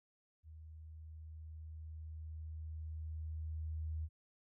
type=tone with level ramp; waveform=sine; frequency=78.8 Hz; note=D#2; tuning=23 cents sharp; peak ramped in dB=-51 to -37 dBFS; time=0.43-4.09 s; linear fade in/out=50 ms; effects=none